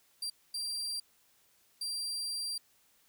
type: tone bursts at uneven times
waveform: 35% pulse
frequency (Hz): 4730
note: D8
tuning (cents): +12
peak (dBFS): -33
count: 3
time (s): 0.22-0.3 / 0.54-1 / 1.81-2.58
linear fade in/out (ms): 5
effects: white hiss -68 dBFS RMS until 3.08 s